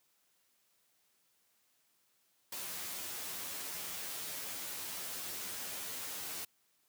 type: noise with comb filter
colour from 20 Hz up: white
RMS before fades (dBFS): -42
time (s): 2.52-6.45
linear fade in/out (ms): 5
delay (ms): 11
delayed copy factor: +0.95
effects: white hiss -74 dBFS RMS until 6.88 s + high-pass 100 Hz 12 dB/octave